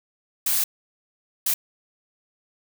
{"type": "noise bursts at uneven times", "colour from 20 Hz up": "blue", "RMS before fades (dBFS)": -22, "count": 2, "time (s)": [[0.46, 0.64], [1.46, 1.54]], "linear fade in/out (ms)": 5, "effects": []}